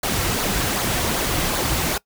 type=noise with flanger; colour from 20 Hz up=pink; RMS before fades=-22 dBFS; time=0.03-1.98 s; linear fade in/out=5 ms; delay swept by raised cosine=0.35 to 4.95 ms; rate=2.6 Hz; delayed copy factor=-0.5; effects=noise-tail reverb RT60 0.1 s tail -22 dB re dry